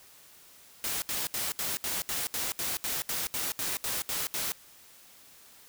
white noise bursts, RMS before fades -32 dBFS, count 15, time 0.84-4.52 s, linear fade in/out 0 ms, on 180 ms, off 70 ms, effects white hiss -55 dBFS RMS until 5.68 s

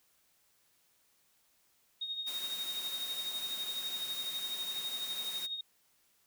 sine tone with tremolo, 3725 Hz, A#7, 2 cents flat, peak -33 dBFS, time 2.01-5.61 s, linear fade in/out 5 ms, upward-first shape triangle, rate 12 Hz, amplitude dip 65%
white high-pass noise, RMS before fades -45 dBFS, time 2.26-5.47 s, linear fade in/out 20 ms, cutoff 140 Hz, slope 48 dB/octave
effects white hiss -71 dBFS RMS until 6.26 s

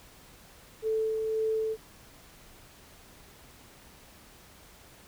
sine tone with tremolo, 440 Hz, A4, in tune, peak -25 dBFS, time 0.82-1.77 s, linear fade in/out 50 ms, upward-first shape sine, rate 1.9 Hz, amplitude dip 30%, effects pink hiss -54 dBFS RMS until 5.07 s

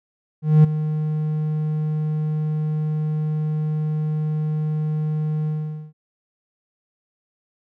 triangle tone with ADSR envelope, 153.7 Hz, D#3, 21 cents flat, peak -5 dBFS, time 0.42-5.93 s, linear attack 220 ms, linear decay 11 ms, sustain -13 dB, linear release 460 ms, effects none

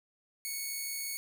5% pulse tone, 2217 Hz, C#7, in tune, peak -25 dBFS, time 0.45-1.17 s, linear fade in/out 0 ms, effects none

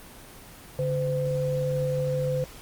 sine tone pair together, 143.3 / 510.7 Hz, D3 / C5, -42 / -42 cents, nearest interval octave + minor seventh, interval 2200 cents, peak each -27 / -26 dBFS, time 0.79-2.44 s, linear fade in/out 0 ms, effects pink hiss -46 dBFS RMS until 2.61 s + Opus 24 kbps

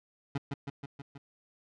25% pulse tone with echo, 139.9 Hz, C#3, 16 cents sharp, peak -26 dBFS, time 0.35-0.38 s, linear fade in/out 5 ms, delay 160 ms, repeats 5, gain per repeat -3 dB, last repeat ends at 1.18 s, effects low-pass 4000 Hz 12 dB/octave

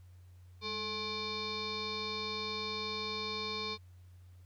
sine tone with frequency modulation, 2349 Hz, D7, in tune, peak -35 dBFS, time 0.61-3.78 s, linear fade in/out 50 ms, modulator 638 Hz, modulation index 3.7, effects added 90 Hz sine -53 dBFS peak until 4.45 s + pink hiss -72 dBFS RMS until 4.45 s

